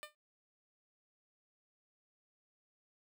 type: tone with exponential decay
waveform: 10% pulse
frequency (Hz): 600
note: D5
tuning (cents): +37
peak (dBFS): -33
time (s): 0.03-0.15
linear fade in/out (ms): 0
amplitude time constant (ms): 24
effects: noise-tail reverb RT60 0.1 s tail -21 dB re dry + high-pass 300 Hz 12 dB/octave